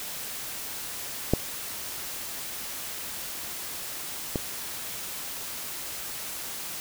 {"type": "clicks", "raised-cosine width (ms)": 2, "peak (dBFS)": [-6, -13], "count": 2, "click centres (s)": [1.336, 4.358], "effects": ["white hiss -36 dBFS RMS until 6.8 s"]}